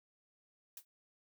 blue noise with exponential decay, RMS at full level -43 dBFS, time 0.77-0.85 s, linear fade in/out 2 ms, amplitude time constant 17 ms, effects none

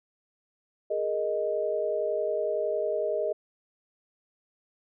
sine chord, Ab suspended second, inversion none, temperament equal, 415.3 / 466.2 / 622.3 Hz, Ab4 / Bb4 / Eb5, 0 / 0 / 0 cents, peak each -31 / -32 / -28 dBFS, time 0.9-3.33 s, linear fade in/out 10 ms, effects none

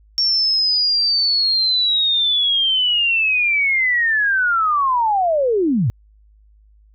sine linear sweep, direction down, 5500 to 96.3 Hz, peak -14 dBFS, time 0.18-5.9 s, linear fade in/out 0 ms, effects added 52 Hz sine -48 dBFS peak until 6.94 s

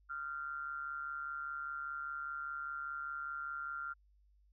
sine tone with amplitude modulation, 1384 Hz, F6, 16 cents flat, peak -36 dBFS, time 0.09-3.94 s, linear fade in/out 20 ms, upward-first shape sine, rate 145 Hz, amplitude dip 65%, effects added 50 Hz sine -65 dBFS peak until 4.52 s

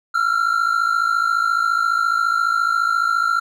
triangle tone pair together, 1342.4 / 1396.9 Hz, E6 / F6, +31 / 0 cents, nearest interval minor second, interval 69 cents, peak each -17 dBFS, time 0.14-3.4 s, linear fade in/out 10 ms, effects none

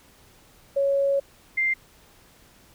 sine tone pair in turn, 555 / 2095 Hz, C#5 / C7, +2 / +2 cents, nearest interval octave + major seventh, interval 2300 cents, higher second, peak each -19 / -20 dBFS, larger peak first, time 0.76-1.2 / 1.57-1.74 s, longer first, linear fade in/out 10 ms, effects pink hiss -55 dBFS RMS until 2.74 s

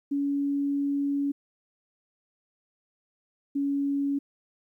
sine tone pair in turn, 282.2 / 280.7 Hz, C#4 / C#4, +31 / +22 cents, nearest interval unison, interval 9 cents, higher first, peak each -24 dBFS, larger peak neither, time 0.11-1.32 / 3.55-4.19 s, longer first, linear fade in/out 10 ms, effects 11-bit

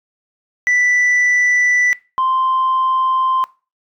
sine tone pair in turn, 1975.5 / 1043.5 Hz, B6 / C6, 0 / -5 cents, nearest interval major seventh, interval 1105 cents, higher first, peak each -9 / -12 dBFS, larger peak first, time 0.67-1.93 / 2.18-3.44 s, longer neither, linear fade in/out 0 ms, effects noise-tail reverb RT60 0.3 s tail -21 dB re dry + tanh soft clip ceiling -10 dBFS

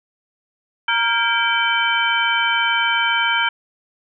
sine tone cluster, 934 / 1394 / 1606 / 2314 / 3079 Hz, A#5 / F6 / G6 / D7 / G7, +3 / -4 / +41 / -26 / -32 cents, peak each -22 dBFS, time 0.88-3.49 s, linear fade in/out 5 ms, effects none

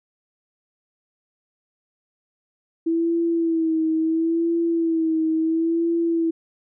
sine tone with vibrato, 327.5 Hz, E4, 11 cents flat, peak -18 dBFS, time 2.86-6.31 s, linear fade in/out 10 ms, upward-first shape sine, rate 0.73 Hz, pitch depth 47 cents each way, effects none

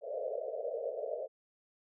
white band-pass noise, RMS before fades -38 dBFS, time 0.01-1.28 s, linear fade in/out 50 ms, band 440 to 650 Hz, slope 96 dB/octave, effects none

